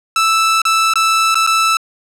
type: tone with dropouts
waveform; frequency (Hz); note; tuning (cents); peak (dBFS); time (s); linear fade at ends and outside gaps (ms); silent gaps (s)
sawtooth; 1318.5; E6; 0; -7; 0.16-1.77; 2; 0.618-0.652 / 0.937-0.956 / 1.345-1.354 / 1.466-1.473
effects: low-pass 10000 Hz 12 dB/octave

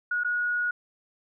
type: tone with dropouts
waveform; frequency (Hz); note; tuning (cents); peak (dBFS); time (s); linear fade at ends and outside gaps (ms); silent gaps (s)
sine; 1452; F#6; -33; -24; 0.11-0.71; 5; 0.236-0.246
effects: none

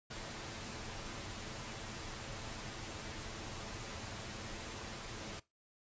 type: noise with comb filter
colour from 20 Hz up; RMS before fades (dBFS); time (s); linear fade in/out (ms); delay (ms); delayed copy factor
pink; -45; 0.1-5.4; 10; 9; +0.5
effects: noise-tail reverb RT60 0.2 s tail -19 dB re dry + resampled to 16000 Hz

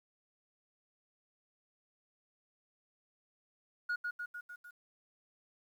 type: tone with echo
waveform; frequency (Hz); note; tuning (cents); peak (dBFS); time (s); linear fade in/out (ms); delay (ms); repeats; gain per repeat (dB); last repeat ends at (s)
sine; 1445; F#6; -41; -29; 3.89-3.96; 10; 150; 5; -4; 4.71
effects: tanh soft clip ceiling -31 dBFS + 11-bit

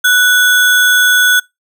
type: tone with sample-and-hold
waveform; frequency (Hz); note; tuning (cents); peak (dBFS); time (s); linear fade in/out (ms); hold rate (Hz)
sine; 1480; F#6; 0; -6; 0.04-1.4; 10; 4900
effects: noise-tail reverb RT60 0.2 s tail -25 dB re dry

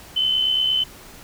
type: tone with amplitude modulation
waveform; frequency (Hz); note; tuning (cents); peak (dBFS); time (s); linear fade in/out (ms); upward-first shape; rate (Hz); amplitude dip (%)
sine; 3044; F#7; +48; -15; 0.16-0.84; 10; sine; 68.6; 45
effects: pink hiss -43 dBFS RMS until 1.23 s

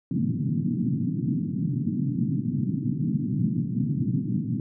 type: band-pass noise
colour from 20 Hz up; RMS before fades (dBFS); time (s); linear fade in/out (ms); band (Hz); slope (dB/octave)
pink; -26; 0.11-4.6; 2; 120 to 280; 48
effects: none

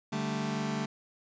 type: chord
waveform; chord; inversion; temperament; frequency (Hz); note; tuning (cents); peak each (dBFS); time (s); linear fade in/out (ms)
sawtooth; D suspended fourth; none; just; 146.83 / 195.78 / 220.2; D3 / G3 / A3; 0 / -2 / +2; -32 / -32 / -29; 0.12-0.86; 10
effects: resampled to 16000 Hz + 10-bit

